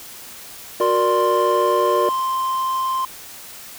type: chord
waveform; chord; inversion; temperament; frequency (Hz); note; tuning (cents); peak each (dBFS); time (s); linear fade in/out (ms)
triangle; Gb augmented; none; equal with one note detuned; 366.2 / 466.2 / 587.3; Gb4 / Bb4 / D5; -18 / 0 / 0; -19; 0.8-2.09; 2
type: tone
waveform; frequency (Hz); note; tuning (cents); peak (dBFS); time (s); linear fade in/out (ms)
triangle; 1046.5; C6; 0; -17; 0.81-3.05; 2
effects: white hiss -38 dBFS RMS until 3.78 s